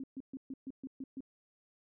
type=tone bursts; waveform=sine; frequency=266.5 Hz; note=C4; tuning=32 cents sharp; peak=-39 dBFS; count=8; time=0-1.206 s; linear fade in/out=2 ms; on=37 ms; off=130 ms; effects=none